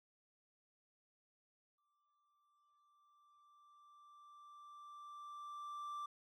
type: tone with exponential growth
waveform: triangle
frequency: 1174.7 Hz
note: D6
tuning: in tune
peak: -40 dBFS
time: 1.78-6.06 s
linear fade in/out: 5 ms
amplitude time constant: 930 ms
effects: none

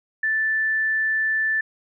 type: tone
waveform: sine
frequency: 1760 Hz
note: A6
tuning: in tune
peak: -19 dBFS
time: 0.23-1.61 s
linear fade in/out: 5 ms
effects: none

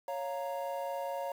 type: chord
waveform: triangle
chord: Bb minor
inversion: first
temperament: equal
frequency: 554.4 / 698.5 / 932.3 Hz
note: Db5 / F5 / Bb5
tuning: 0 / 0 / 0 cents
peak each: -35 / -38 / -38 dBFS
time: 0.08-1.32 s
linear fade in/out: 2 ms
effects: 9-bit

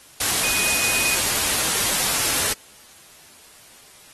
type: tone in noise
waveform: sine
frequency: 2489 Hz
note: D#7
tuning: in tune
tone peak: -25 dBFS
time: 0.43-1.16 s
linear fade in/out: 5 ms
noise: white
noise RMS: -21 dBFS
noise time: 0.2-2.53 s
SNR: -7 dB
effects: white hiss -48 dBFS RMS until 4.13 s + AAC 32 kbps

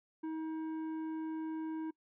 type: tone with tanh clipping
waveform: sine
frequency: 317.7 Hz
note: D#4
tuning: 36 cents sharp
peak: -38 dBFS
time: 0.23-1.91 s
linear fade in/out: 10 ms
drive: 9 dB
effects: noise-tail reverb RT60 0.1 s tail -24 dB re dry

